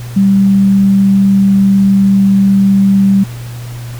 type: tone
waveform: sine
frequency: 195.9 Hz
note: G3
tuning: 1 cent flat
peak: -5 dBFS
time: 0.16-3.24 s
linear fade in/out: 10 ms
effects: added 120 Hz sine -22 dBFS peak until 3.99 s + pink hiss -34 dBFS RMS until 3.99 s